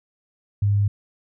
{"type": "tone", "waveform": "sine", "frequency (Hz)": 101.7, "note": "G#2", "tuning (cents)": -36, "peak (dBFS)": -16, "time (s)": [0.62, 0.88], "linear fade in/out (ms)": 5, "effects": []}